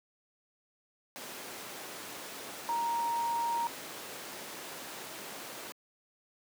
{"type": "tone in noise", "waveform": "sine", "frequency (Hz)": 935, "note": "A#5", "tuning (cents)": 5, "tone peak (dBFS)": -29, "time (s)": [2.69, 3.67], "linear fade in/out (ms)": 0, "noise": "pink", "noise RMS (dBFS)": -42, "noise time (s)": [1.16, 5.72], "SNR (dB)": 10, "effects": ["high-pass 300 Hz 12 dB/octave"]}